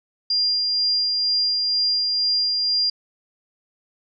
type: tone with tremolo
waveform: sine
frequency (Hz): 4800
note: D8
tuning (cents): +37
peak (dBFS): -17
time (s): 0.3-2.9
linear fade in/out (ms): 5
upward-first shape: sine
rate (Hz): 2.1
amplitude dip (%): 25
effects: none